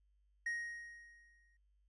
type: tone with exponential decay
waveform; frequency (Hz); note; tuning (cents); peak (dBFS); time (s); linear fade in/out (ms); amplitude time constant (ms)
triangle; 1876; A#6; +11; -33; 0.46-1.57; 5; 240
effects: added 50 Hz sine -70 dBFS peak until 1.88 s + resampled to 24000 Hz